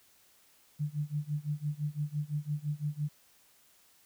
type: tone with tremolo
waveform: sine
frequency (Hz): 148.5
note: D3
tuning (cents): +20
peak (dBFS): -28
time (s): 0.79-3.09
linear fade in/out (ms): 20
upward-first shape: sine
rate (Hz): 5.9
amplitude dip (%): 95
effects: white hiss -64 dBFS RMS until 4.05 s